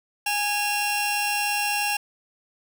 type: tone pair together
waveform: sawtooth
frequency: 826 / 2737 Hz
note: G#5 / F7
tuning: -10 / -36 cents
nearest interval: octave + major sixth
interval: 2074 cents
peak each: -22 dBFS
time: 0.26-1.97 s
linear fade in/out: 5 ms
effects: none